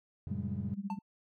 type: chord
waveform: triangle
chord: F# major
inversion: none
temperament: equal with one note detuned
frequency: 92.5 / 114.67 / 138.59 Hz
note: F#2 / A#2 / C#3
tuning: 0 / -28 / 0 cents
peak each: -38 / -40 / -41 dBFS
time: 0.27-0.74 s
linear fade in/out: 0 ms
type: tone with tremolo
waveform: sine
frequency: 198.6 Hz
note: G3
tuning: 23 cents sharp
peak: -32 dBFS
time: 0.31-0.99 s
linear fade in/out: 5 ms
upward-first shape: sine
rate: 15 Hz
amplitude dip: 90%
type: tone with exponential decay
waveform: triangle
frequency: 890 Hz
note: A5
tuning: 20 cents sharp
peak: -31 dBFS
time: 0.9-1.02 s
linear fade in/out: 2 ms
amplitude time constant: 24 ms
effects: none